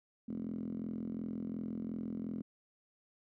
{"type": "tone with band-pass filter", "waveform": "5% pulse", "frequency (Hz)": 42.8, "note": "F1", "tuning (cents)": -34, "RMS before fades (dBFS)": -40, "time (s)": [0.28, 2.42], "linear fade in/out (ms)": 10, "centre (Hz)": 230, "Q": 7.4, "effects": []}